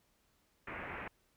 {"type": "low-pass noise", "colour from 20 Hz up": "white", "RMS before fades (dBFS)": -44, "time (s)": [0.67, 1.08], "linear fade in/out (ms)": 5, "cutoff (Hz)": 2400, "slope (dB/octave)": 48, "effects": ["pink hiss -74 dBFS RMS until 1.36 s"]}